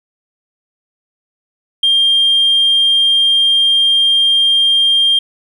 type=tone; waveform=sine; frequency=3200 Hz; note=G7; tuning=35 cents sharp; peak=-7 dBFS; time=1.83-5.19 s; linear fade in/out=5 ms; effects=tanh soft clip ceiling -5 dBFS + 8-bit